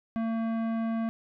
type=tone with tanh clipping; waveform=sine; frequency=226.3 Hz; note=A3; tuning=49 cents sharp; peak=-29 dBFS; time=0.16-1.09 s; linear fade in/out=0 ms; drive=15 dB; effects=none